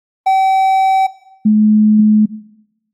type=tone pair in turn; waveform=triangle / sine; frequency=767 / 213.5 Hz; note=G5 / G#3; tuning=-38 / +48 cents; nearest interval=octave + minor seventh; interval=2214 cents; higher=first; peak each=-6 dBFS; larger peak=neither; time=0.26-1.07 / 1.45-2.26 s; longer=neither; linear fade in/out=10 ms; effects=noise-tail reverb RT60 0.9 s tail -18 dB re dry + AAC 64 kbps